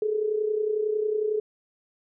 sine tone with amplitude modulation, 427 Hz, G#4, 48 cents sharp, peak -20 dBFS, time 0.02-1.4 s, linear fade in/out 2 ms, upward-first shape sine, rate 31 Hz, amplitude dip 65%, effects none

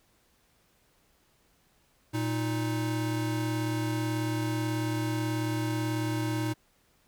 square tone pair together, 116.83 / 312.2 Hz, A#2 / D#4, +4 / +6 cents, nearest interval octave + perfect fourth, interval 1702 cents, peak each -31 / -32 dBFS, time 2.13-6.54 s, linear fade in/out 20 ms, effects pink hiss -67 dBFS RMS until 7.07 s

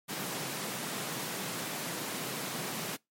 pink high-pass noise, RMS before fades -37 dBFS, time 0.08-2.97 s, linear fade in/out 20 ms, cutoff 130 Hz, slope 48 dB/octave, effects noise-tail reverb RT60 0.2 s tail -25 dB re dry + MP3 64 kbps

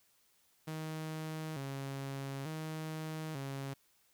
sawtooth tone with vibrato, 146.83 Hz, D3, in tune, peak -35 dBFS, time 0.67-3.74 s, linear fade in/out 10 ms, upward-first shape square, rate 0.56 Hz, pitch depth 120 cents each way, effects white hiss -71 dBFS RMS until 4.13 s

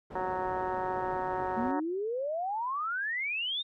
white low-pass noise, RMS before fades -44 dBFS, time 0.1-1.72 s, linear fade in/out 10 ms, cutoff 570 Hz, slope 12 dB/octave
harmonic tone, 185 Hz, F#3, in tune, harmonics 2 / 3 / 4 / 5 / 6 / 7 / 8 / 9 / 10, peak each -37 / -39 / -36 / -34 / -44 / -44 / -48 / -49 / -49 dBFS, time 0.15-1.8 s, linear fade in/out 5 ms
sine exponential sweep, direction up, 220 to 3738 Hz, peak -30 dBFS, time 1.56-3.63 s, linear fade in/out 20 ms
effects none

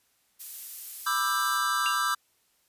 violet noise, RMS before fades -37 dBFS, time 0.39-1.59 s, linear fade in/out 20 ms
square chord, E minor seventh, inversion second, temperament just, 988.9 / 1186.7 / 1318.5 / 1582.2 Hz, B5 / D6 / E6 / G6, +2 / +18 / 0 / +16 cents, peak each -36 / -30 / -30 / -31 dBFS, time 1.06-2.15 s, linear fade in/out 10 ms
sine tone with exponential decay, 2794 Hz, F7, in tune, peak -24 dBFS, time 1.86-2.01 s, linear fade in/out 0 ms, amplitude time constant 31 ms
effects white hiss -69 dBFS RMS until 2.68 s + resampled to 32000 Hz

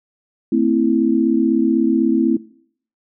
sine chord, A minor, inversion none, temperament equal with one note detuned, 225.5 / 261.6 / 329.6 Hz, A3 / C4 / E4, +43 / 0 / 0 cents, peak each -17 dBFS, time 0.52-2.37 s, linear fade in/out 5 ms, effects noise-tail reverb RT60 0.6 s tail -20 dB re dry

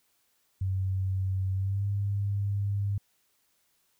sine tone with pitch glide, 95 to 100.59 Hz, F#2 to G2, +46 to +45 cents, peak -26 dBFS, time 0.61-2.98 s, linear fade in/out 5 ms, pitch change +99 cents, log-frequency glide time 1.54-1.86 s, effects white hiss -71 dBFS RMS until 3.99 s

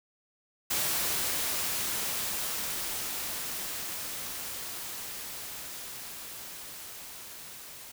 white noise with level ramp, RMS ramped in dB -29 to -46 dBFS, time 0.7-7.92 s, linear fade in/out 10 ms, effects none

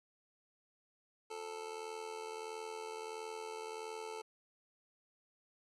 25% pulse tone with amplitude modulation, 440 Hz, A4, in tune, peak -36 dBFS, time 1.3-4.22 s, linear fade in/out 10 ms, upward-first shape sine, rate 81.5 Hz, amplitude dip 65%, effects resampled to 24000 Hz + 12-bit

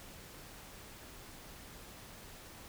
silence, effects pink hiss -52 dBFS RMS until 2.68 s

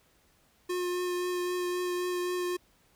square tone with vibrato, 358.1 Hz, F4, 43 cents sharp, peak -30 dBFS, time 0.69-2.57 s, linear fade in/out 10 ms, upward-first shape triangle, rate 3.8 Hz, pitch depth 15 cents each way, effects pink hiss -66 dBFS RMS until 2.95 s

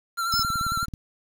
square tone with vibrato, 1359 Hz, F6, 48 cents flat, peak -25 dBFS, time 0.17-0.86 s, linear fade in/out 20 ms, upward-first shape sine, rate 11 Hz, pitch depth 39 cents each way
square tone, 5230 Hz, E8, 15 cents flat, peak -23 dBFS, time 0.32-0.43 s, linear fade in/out 5 ms
click train, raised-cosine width 5 ms, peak -22 dBFS, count 12, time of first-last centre 0.34-0.938 s, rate 18.4 Hz
effects 8-bit

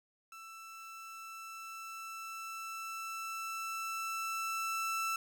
30% pulse tone with level ramp, 1328 Hz, E6, 12 cents sharp, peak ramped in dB -46 to -30 dBFS, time 0.32-5.16 s, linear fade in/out 2 ms, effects 11-bit

